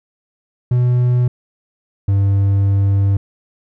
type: tone pair in turn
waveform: triangle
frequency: 123.47 / 98.85 Hz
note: B2 / G2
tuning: 0 / +15 cents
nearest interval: major third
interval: 385 cents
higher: first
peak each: -9 dBFS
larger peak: neither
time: 0.71-1.28 / 2.08-3.17 s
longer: second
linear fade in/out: 5 ms
effects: none